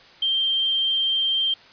sine tone, 3158 Hz, G7, 12 cents sharp, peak -19 dBFS, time 0.22-1.54 s, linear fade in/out 5 ms, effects white hiss -49 dBFS RMS until 1.72 s + resampled to 11025 Hz

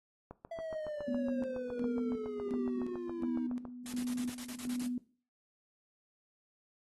click train, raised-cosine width 1 ms, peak -31 dBFS, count 25, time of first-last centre 0.31-3.653 s, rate 7.18 Hz
triangle exponential sweep, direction down, 669 to 313.8 Hz, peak -36 dBFS, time 0.51-3.47 s, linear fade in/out 5 ms
sine tone with tremolo, 246.9 Hz, B3, in tune, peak -33 dBFS, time 1.08-4.98 s, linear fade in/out 2 ms, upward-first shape square, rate 1.4 Hz, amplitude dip 70%
white noise bursts, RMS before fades -46 dBFS, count 10, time 3.86-4.864 s, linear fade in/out 0 ms, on 68 ms, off 36 ms
effects noise-tail reverb RT60 0.4 s tail -17 dB re dry + AAC 32 kbps

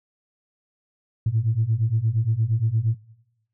sine beating tone pair, 107.5 / 116.1 Hz, A2 / A#2, -40 / -7 cents, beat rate 8.6 Hz, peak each -22 / -21 dBFS, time 1.26-2.95 s, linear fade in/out 5 ms, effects noise-tail reverb RT60 0.9 s tail -19 dB re dry + tanh soft clip ceiling -12 dBFS

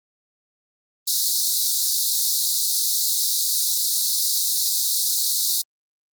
pink high-pass noise, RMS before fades -21 dBFS, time 1.07-5.62 s, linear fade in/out 10 ms, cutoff 3800 Hz, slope 96 dB/octave, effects Opus 24 kbps

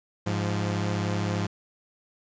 sawtooth tone pair together, 103.3 / 173.73 Hz, G#2 / F3, -9 / -9 cents, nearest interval major sixth, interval 900 cents, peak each -23 / -26 dBFS, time 0.26-1.47 s, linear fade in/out 10 ms, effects resampled to 16000 Hz + 9-bit

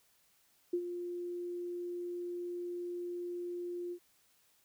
sine tone with ADSR envelope, 351.4 Hz, F4, 11 cents sharp, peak -28 dBFS, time 0.73-3.99 s, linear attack 7 ms, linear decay 69 ms, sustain -9 dB, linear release 70 ms, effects white hiss -70 dBFS RMS until 4.64 s

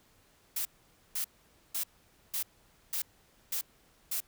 blue noise bursts, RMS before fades -33 dBFS, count 7, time 0.56-4.204 s, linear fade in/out 5 ms, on 92 ms, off 500 ms, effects pink hiss -65 dBFS RMS until 4.27 s

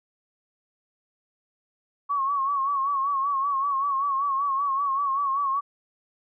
sine tone with vibrato, 1108.7 Hz, C#6, in tune, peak -22 dBFS, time 2.09-5.61 s, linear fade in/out 20 ms, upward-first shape sine, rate 5.2 Hz, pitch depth 67 cents each way, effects none

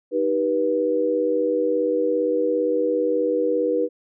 sine chord, Eb augmented, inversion none, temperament just, 311.1 / 388.9 / 486.1 Hz, Eb4 / G4 / B4, 0 / -14 / -28 cents, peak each -25 / -26 / -20 dBFS, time 0.11-3.89 s, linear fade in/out 50 ms, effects none

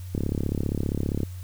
click train, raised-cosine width 3 ms, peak -13 dBFS, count 39, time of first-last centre 0.15-1.233 s, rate 35.1 Hz, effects added 91 Hz sine -34 dBFS peak until 1.43 s + white hiss -52 dBFS RMS until 1.43 s

